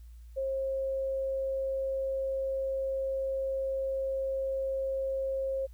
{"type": "tone", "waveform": "sine", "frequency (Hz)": 536, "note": "C5", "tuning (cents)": 42, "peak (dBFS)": -29, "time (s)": [0.36, 5.67], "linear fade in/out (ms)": 20, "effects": ["added 58 Hz sine -46 dBFS peak until 5.73 s", "white hiss -70 dBFS RMS until 5.73 s"]}